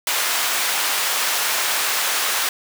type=high-pass noise; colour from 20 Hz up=pink; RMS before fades=-21 dBFS; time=0.07-2.49 s; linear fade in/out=2 ms; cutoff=1000 Hz; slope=12 dB/octave; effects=none